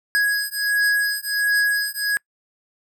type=beating tone pair; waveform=square; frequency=1661.2 / 1662.6 Hz; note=G#6 / G#6; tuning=0 / +1 cents; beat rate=1.4 Hz; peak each=-22 dBFS; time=0.15-2.17 s; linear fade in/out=0 ms; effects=noise-tail reverb RT60 0.1 s tail -26 dB re dry